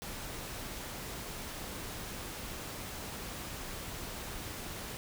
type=noise; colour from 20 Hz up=pink; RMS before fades=-42 dBFS; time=0.02-4.97 s; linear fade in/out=0 ms; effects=none